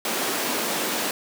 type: high-pass noise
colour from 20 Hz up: pink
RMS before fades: -26 dBFS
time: 0.05-1.11 s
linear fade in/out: 2 ms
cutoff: 230 Hz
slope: 24 dB/octave
effects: none